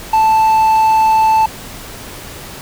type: tone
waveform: triangle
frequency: 880 Hz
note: A5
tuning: in tune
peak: -6 dBFS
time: 0.13-1.46 s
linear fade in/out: 5 ms
effects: pink hiss -31 dBFS RMS until 2.61 s